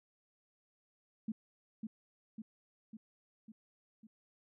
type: tone with echo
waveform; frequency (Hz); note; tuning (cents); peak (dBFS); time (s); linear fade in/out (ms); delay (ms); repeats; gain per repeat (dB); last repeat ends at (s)
sine; 219.4; A3; -5; -34; 1.28-1.32; 5; 550; 5; -4; 4.07
effects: none